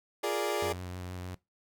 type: chord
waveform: 30% pulse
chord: Bb dominant seventh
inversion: second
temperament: equal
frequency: 349.2 / 415.3 / 466.2 / 587.3 Hz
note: F4 / Ab4 / Bb4 / D5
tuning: 0 / 0 / 0 / 0 cents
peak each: -34 / -30 / -35 / -32 dBFS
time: 0.23-0.73 s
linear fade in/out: 10 ms
type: tone with vibrato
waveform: sawtooth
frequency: 90.6 Hz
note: F#2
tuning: 36 cents flat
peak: -34 dBFS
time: 0.62-1.35 s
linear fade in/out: 5 ms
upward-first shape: sine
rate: 6.4 Hz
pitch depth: 16 cents each way
effects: noise-tail reverb RT60 0.2 s tail -20 dB re dry